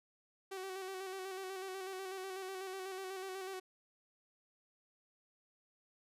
sawtooth tone with vibrato, 379.6 Hz, F#4, 44 cents sharp, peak -38 dBFS, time 0.51-3.6 s, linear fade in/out 10 ms, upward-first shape square, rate 8.1 Hz, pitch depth 33 cents each way, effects resampled to 32000 Hz

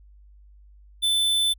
square tone, 3520 Hz, A7, in tune, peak -20 dBFS, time 1.02-1.54 s, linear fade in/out 20 ms, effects added 50 Hz sine -48 dBFS peak until 1.58 s

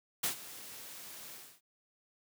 white noise with ADSR envelope, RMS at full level -31 dBFS, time 0.23-1.61 s, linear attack 9 ms, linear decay 110 ms, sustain -17 dB, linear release 290 ms, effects high-pass 100 Hz 12 dB/octave

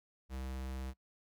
square tone, 65.41 Hz, C2, in tune, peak -40 dBFS, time 0.29-0.94 s, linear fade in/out 50 ms, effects noise-tail reverb RT60 0.1 s tail -21 dB re dry

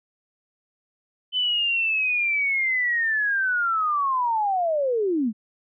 sine linear sweep, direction down, 3043 to 200 Hz, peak -20 dBFS, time 1.32-5.33 s, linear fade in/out 50 ms, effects none

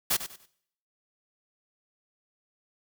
white noise with echo, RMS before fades -25 dBFS, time 0.1-0.17 s, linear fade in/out 10 ms, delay 97 ms, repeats 3, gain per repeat -11 dB, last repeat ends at 0.461 s, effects noise-tail reverb RT60 0.7 s tail -21 dB re dry

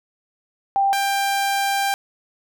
sine / sawtooth tone pair in turn, 789 / 792.2 Hz, G5 / G5, +11 / +18 cents, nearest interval unison, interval 7 cents, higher second, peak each -15 dBFS, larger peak neither, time 0.76-0.93 / 0.93-1.94 s, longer second, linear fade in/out 0 ms, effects none

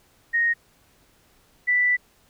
sine tone pair in turn, 1864.7 / 1975.9 Hz, A#6 / B6, 0 / 0 cents, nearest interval minor second, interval 100 cents, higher second, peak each -18 / -17 dBFS, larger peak second, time 0.33-0.54 / 1.67-1.97 s, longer second, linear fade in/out 20 ms, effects pink hiss -60 dBFS RMS until 2.29 s

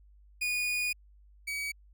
40% pulse tone pair in turn, 2459 / 2270 Hz, D#7 / C#7, -21 / +41 cents, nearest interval minor second, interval 138 cents, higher first, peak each -28 / -32 dBFS, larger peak first, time 0.41-0.93 / 1.47-1.72 s, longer first, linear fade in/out 10 ms, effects added 50 Hz sine -55 dBFS peak until 1.93 s

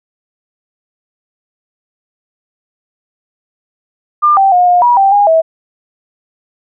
sine tone with pitch steps, 1199 / 779 / 717 / 712 / 966 / 783 / 816 / 648 Hz, D6 / G5 / F5 / F5 / B5 / G5 / G#5 / E5, +36 / -11 / +45 / +33 / -39 / -2 / -31 / -30 cents, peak -5 dBFS, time 4.22-5.42 s, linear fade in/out 20 ms, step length 150 ms, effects none

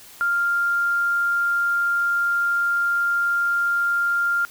sine tone, 1396.9 Hz, F6, in tune, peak -18 dBFS, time 0.21-4.45 s, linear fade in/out 0 ms, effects white hiss -45 dBFS RMS until 4.5 s

